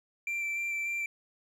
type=tone with vibrato; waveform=triangle; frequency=2349 Hz; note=D7; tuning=in tune; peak=-29 dBFS; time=0.27-1.06 s; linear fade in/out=2 ms; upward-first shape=square; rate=3.4 Hz; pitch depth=9 cents each way; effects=none